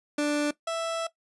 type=tone pair in turn; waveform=30% pulse; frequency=294.3 / 660.7 Hz; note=D4 / E5; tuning=+4 / +4 cents; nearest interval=octave + major second; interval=1400 cents; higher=second; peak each=-21 / -25 dBFS; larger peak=first; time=0.18-0.51 / 0.67-1.07 s; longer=second; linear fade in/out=5 ms; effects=noise-tail reverb RT60 0.1 s tail -17 dB re dry + resampled to 24000 Hz